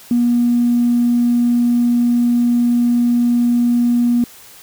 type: tone with tanh clipping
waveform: triangle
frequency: 240 Hz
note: B3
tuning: 49 cents flat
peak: -11 dBFS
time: 0.11-4.24 s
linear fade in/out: 2 ms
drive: 4 dB
effects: white hiss -41 dBFS RMS until 4.62 s